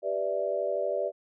sine chord, E minor seventh, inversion first, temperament equal, 392 / 493.9 / 587.3 / 659.3 Hz, G4 / B4 / D5 / E5, 0 / 0 / 0 / 0 cents, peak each -34 / -34 / -29 / -34 dBFS, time 0.02-1.12 s, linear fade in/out 50 ms, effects none

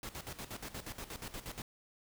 pink noise with tremolo, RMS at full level -43 dBFS, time 0.03-1.62 s, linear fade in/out 2 ms, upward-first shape square, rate 8.4 Hz, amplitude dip 75%, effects none

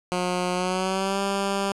10% pulse tone with pitch glide, 180 to 197.43 Hz, F#3 to G3, -47 to +13 cents, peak -15 dBFS, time 0.12-1.72 s, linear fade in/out 0 ms, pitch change +160 cents, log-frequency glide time 0.54-1.2 s, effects resampled to 24000 Hz + 7-bit

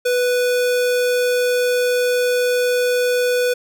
square tone, 493.9 Hz, B4, in tune, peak -16 dBFS, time 0.05-3.54 s, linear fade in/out 10 ms, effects none

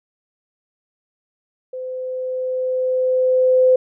sine tone with level ramp, 512 Hz, C5, 38 cents flat, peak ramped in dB -26 to -9 dBFS, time 1.73-3.76 s, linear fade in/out 5 ms, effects none

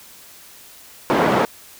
white band-pass noise, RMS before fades -17 dBFS, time 1.1-1.45 s, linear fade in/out 0 ms, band 160 to 910 Hz, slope 12 dB/octave, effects white hiss -44 dBFS RMS until 1.79 s

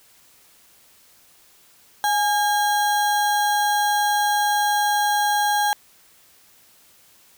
sine tone with sample-and-hold, 830.6 Hz, G#5, in tune, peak -17 dBFS, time 2.04-5.73 s, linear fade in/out 0 ms, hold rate 2450 Hz, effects white hiss -54 dBFS RMS until 7.37 s

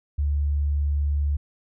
sine tone, 72.4 Hz, D2, 24 cents flat, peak -20 dBFS, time 0.18-1.37 s, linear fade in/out 10 ms, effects none

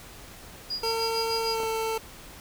sine tone with tremolo, 4870 Hz, D#8, 38 cents flat, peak -27 dBFS, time 0.7-1.55 s, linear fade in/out 5 ms, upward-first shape sine, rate 6.6 Hz, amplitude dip 85%
25% pulse tone with pitch glide, 452.9 to 446.1 Hz, A#4 to A4, -50 to +24 cents, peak -23 dBFS, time 0.83-1.98 s, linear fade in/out 5 ms, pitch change -26 cents, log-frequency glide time 1.43-1.67 s
clicks, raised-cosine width 1 ms, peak -24 dBFS, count 2, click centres 1.602 / 1.634 s
effects pink hiss -46 dBFS RMS until 2.4 s

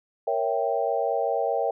sine chord, A# diminished seventh, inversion none, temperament equal, 466.2 / 554.4 / 659.3 / 784 Hz, A#4 / C#5 / E5 / G5, 0 / 0 / 0 / 0 cents, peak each -28 dBFS, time 0.27-1.71 s, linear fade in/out 5 ms, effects none

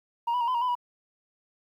sine tone with pitch steps, 939 / 985 / 939 / 1014 / 944 / 1002 / 973 Hz, A#5 / B5 / A#5 / B5 / A#5 / B5 / B5, +12 / -5 / +12 / +45 / +22 / +25 / -26 cents, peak -21 dBFS, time 0.27-0.753 s, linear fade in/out 10 ms, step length 69 ms, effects tanh soft clip ceiling -23 dBFS + 10-bit

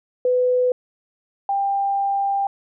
sine tone pair in turn, 500 / 793.7 Hz, B4 / G5, +21 / +21 cents, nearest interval minor sixth, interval 800 cents, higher second, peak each -15 / -18 dBFS, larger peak first, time 0.25-0.72 / 1.49-2.47 s, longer second, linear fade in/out 2 ms, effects none

